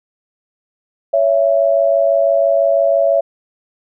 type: tone pair together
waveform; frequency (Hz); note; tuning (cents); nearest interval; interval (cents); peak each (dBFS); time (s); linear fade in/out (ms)
sine; 560 / 666; C#5 / E5; +18 / +18; minor third; 300; -13; 1.13-3.21; 10
effects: none